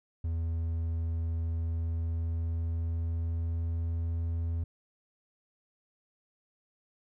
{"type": "tone with pitch glide", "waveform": "triangle", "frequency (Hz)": [82.41, 83.37], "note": ["E2", "E2"], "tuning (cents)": [0, 20], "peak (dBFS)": -27, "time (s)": [0.24, 4.64], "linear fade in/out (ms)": 5, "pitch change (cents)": 20, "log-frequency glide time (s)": [1.42, 4.25], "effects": []}